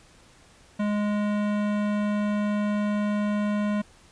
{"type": "tone with hard clipping", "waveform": "sine", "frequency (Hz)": 207.7, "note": "G#3", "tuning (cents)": 0, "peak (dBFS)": -25, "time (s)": [0.79, 3.82], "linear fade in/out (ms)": 10, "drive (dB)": 18, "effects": ["pink hiss -55 dBFS RMS until 4.11 s", "resampled to 22050 Hz"]}